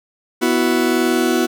40% pulse chord, B suspended fourth, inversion none, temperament just, 246.9 / 329.3 / 370.4 Hz, B3 / E4 / F#4, 0 / -2 / +2 cents, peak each -18 dBFS, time 0.41-1.47 s, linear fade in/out 20 ms, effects none

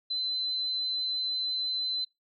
sine tone, 4047 Hz, B7, 42 cents sharp, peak -28 dBFS, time 0.1-2.05 s, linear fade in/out 10 ms, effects noise-tail reverb RT60 0.2 s tail -25 dB re dry

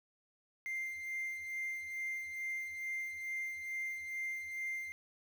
triangle tone with tremolo, 2096 Hz, C7, 2 cents sharp, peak -33 dBFS, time 0.66-4.92 s, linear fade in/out 0 ms, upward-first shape sine, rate 2.3 Hz, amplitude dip 55%, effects tanh soft clip ceiling -31 dBFS + 10-bit

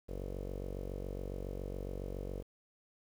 sawtooth tone with low-pass filter, 47.21 Hz, F#1, 36 cents sharp, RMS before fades -41 dBFS, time 0.08-2.43 s, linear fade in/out 20 ms, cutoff 490 Hz, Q 4.3, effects 10-bit

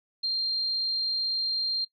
sine tone, 4186 Hz, C8, in tune, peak -25 dBFS, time 0.23-1.85 s, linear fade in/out 10 ms, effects noise-tail reverb RT60 0.1 s tail -18 dB re dry

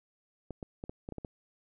clicks, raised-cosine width 2 ms, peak -26 dBFS, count 8, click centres 0.507 / 0.628 / 0.839 / 0.895 / 1.089 / 1.123 / 1.183 / 1.248 s, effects none

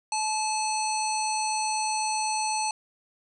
harmonic tone, 866 Hz, A5, 28 cents flat, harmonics 1 / 3 / 5 / 7 / 9 / 10, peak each -27 / -35 / -34 / -35 / -39 / -36 dBFS, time 0.12-2.71 s, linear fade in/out 2 ms, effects none

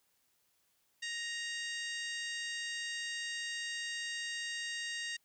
harmonic tone with a mistuned harmonic, 935 Hz, A#5, 5 cents sharp, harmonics 2 / 3 / 4 / 5 / 6 / 7 / 8 / 9, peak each -40 / -44 / -46 / -48 / -50 / -51 / -52 / -53 dBFS, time 1.02-5.17 s, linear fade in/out 10 ms, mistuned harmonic 7, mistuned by -22 cents, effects white hiss -75 dBFS RMS until 5.24 s

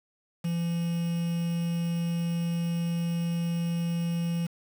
triangle tone with quantisation, 169.3 Hz, E3, 46 cents sharp, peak -24 dBFS, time 0.44-4.47 s, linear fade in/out 10 ms, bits 7, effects none

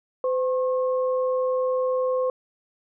sine tone pair together, 511 / 1081 Hz, C5 / C#6, -41 / -44 cents, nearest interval octave + minor second, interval 1297 cents, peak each -21 / -31 dBFS, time 0.24-2.3 s, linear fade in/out 2 ms, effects none

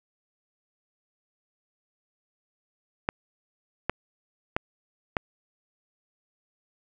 clicks, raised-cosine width 0.5 ms, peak -9 dBFS, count 4, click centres 3.089 / 3.896 / 4.565 / 5.168 s, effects none

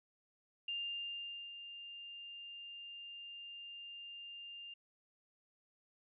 sine tone with ADSR envelope, 2800 Hz, F7, 4 cents sharp, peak -37 dBFS, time 0.68-4.74 s, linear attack 4 ms, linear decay 830 ms, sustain -10 dB, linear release 6 ms, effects none

